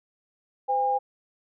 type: tone pair together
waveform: sine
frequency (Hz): 511.7 / 809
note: C5 / G#5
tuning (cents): -39 / -46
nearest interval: minor sixth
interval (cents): 793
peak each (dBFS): -29 / -22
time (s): 0.68-0.99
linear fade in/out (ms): 20
effects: none